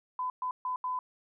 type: tone bursts at uneven times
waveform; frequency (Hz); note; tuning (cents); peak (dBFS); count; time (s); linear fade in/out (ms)
sine; 1008; B5; +35; -30; 4; 0.19-0.3 / 0.42-0.51 / 0.65-0.76 / 0.84-0.99; 2
effects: none